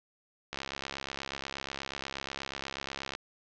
click train, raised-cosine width 0.2 ms, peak -18 dBFS, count 180, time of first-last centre 0.53-3.151 s, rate 68.3 Hz, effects low-pass 5000 Hz 12 dB/octave

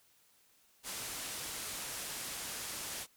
white low-pass noise, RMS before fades -42 dBFS, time 0.83-3.07 s, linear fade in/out 50 ms, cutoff 12000 Hz, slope 24 dB/octave, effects white hiss -68 dBFS RMS until 3.16 s

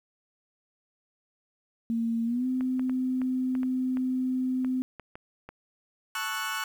sine tone with pitch glide, 229.8 to 256.5 Hz, A#3 to C4, -25 to -34 cents, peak -25 dBFS, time 1.9-4.82 s, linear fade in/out 0 ms, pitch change +191 cents, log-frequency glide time 2.25-2.46 s
clicks, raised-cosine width 0.5 ms, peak -27 dBFS, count 11, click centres 2.609 / 2.795 / 2.896 / 3.217 / 3.552 / 3.632 / 3.971 / 4.647 / 4.997 / 5.155 / 5.49 s
30% pulse chord, F# minor seventh, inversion first, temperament equal, 880 / 1108.7 / 1318.5 / 1480 Hz, A5 / C#6 / E6 / F#6, 0 / 0 / 0 / 0 cents, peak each -36 / -33 / -36 / -30 dBFS, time 6.15-6.64 s, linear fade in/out 2 ms
effects 10-bit

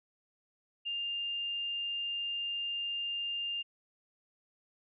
sine tone, 2803 Hz, F7, 6 cents sharp, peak -33 dBFS, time 0.85-3.63 s, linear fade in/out 20 ms, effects none

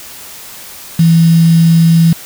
sine tone with quantisation, 165.6 Hz, E3, 8 cents sharp, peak -4 dBFS, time 0.99-2.13 s, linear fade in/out 5 ms, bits 4, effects white hiss -31 dBFS RMS until 2.25 s

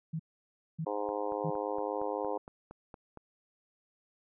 sine tone bursts, 160.5 Hz, E3, 46 cents flat, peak -32 dBFS, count 3, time 0.13-1.505 s, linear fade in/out 10 ms, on 65 ms, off 590 ms
harmonic tone, 103.83 Hz, G#2, in tune, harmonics 3 / 4 / 5 / 6 / 7 / 8 / 9 / 10, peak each -41 / -38 / -36 / -46 / -41 / -42 / -41 / -46 dBFS, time 0.86-2.38 s, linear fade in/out 10 ms
click train, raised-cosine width 1 ms, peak -32 dBFS, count 10, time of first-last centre 1.09-3.173 s, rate 4.32 Hz
effects none

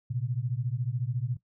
sine beating tone pair, 116.9 / 130.9 Hz, A#2 / C3, +5 / +1 cents, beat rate 14 Hz, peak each -31 dBFS, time 0.1-1.37 s, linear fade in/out 10 ms, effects noise-tail reverb RT60 0.1 s tail -17 dB re dry

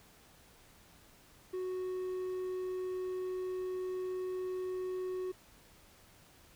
triangle tone, 369.3 Hz, F#4, 3 cents flat, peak -33 dBFS, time 1.53-5.32 s, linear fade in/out 10 ms, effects pink hiss -61 dBFS RMS until 6.55 s

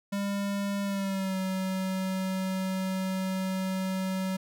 square tone with pitch glide, 200 to 188.77 Hz, G3 to F#3, +35 to +35 cents, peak -29 dBFS, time 0.12-4.37 s, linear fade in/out 10 ms, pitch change -100 cents, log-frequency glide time 0.83-1.37 s, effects none

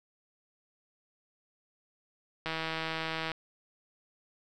click train, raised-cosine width 0.3 ms, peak -18 dBFS, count 139, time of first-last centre 2.46-3.317 s, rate 161 Hz, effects none

